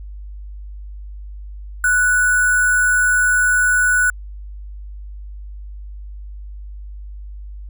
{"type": "tone with sample-and-hold", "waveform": "sine", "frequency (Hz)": 1480, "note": "F#6", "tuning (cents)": 0, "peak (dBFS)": -12, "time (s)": [1.84, 4.1], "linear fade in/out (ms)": 2, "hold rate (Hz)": 8820, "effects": ["added 50 Hz sine -30 dBFS peak until 7.69 s"]}